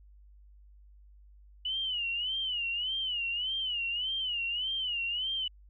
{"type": "tone with vibrato", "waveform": "sine", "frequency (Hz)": 2947, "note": "F#7", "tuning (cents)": -8, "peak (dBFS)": -30, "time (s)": [1.65, 5.48], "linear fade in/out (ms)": 5, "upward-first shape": "sine", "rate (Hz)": 1.7, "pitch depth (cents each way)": 130, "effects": ["added 50 Hz sine -53 dBFS peak until 5.69 s"]}